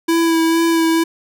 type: tone with vibrato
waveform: square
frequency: 329.6 Hz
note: E4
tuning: in tune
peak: -13 dBFS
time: 0.08-1.04 s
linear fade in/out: 10 ms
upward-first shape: sine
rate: 2.2 Hz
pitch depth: 18 cents each way
effects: none